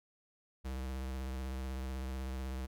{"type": "tone with vibrato", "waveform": "square", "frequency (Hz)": 65.3, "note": "C2", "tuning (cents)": -3, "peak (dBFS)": -38, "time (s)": [0.64, 2.67], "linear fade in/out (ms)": 20, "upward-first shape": "sine", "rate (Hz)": 16, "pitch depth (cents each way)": 39, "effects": []}